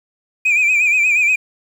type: tone with vibrato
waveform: sine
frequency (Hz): 2432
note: D#7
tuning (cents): -40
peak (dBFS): -9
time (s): 0.45-1.36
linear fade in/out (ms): 10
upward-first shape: sine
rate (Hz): 8.4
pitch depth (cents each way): 79
effects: tanh soft clip ceiling -10 dBFS + 7-bit